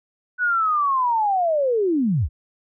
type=linear sweep; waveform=sine; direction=down; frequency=1495 to 51.91 Hz; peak=-17 dBFS; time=0.38-2.29 s; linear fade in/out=50 ms; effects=none